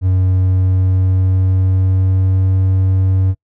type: tone with pitch glide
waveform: triangle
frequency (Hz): 93 to 94.57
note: F#2 to F#2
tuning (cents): +9 to +38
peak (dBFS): -8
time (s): 0.01-3.35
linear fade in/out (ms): 50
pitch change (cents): +29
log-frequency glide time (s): 0.32-2.56
effects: noise-tail reverb RT60 0.1 s tail -26 dB re dry